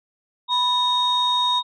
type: tone pair together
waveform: sine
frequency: 987.8 / 3729 Hz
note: B5 / A#7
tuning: 0 / 0 cents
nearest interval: octave + major seventh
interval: 2300 cents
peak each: -19 dBFS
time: 0.48-1.63 s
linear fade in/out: 50 ms
effects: tanh soft clip ceiling -12 dBFS